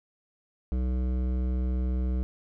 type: tone with hard clipping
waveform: triangle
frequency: 62.9 Hz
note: B1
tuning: 32 cents sharp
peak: -27 dBFS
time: 0.72-2.23 s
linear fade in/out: 0 ms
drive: 17 dB
effects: none